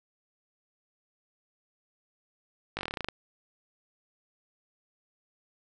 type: slowing click train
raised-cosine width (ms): 0.3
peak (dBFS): -16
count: 12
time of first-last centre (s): 2.77-3.086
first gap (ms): 19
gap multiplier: 1.08
effects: none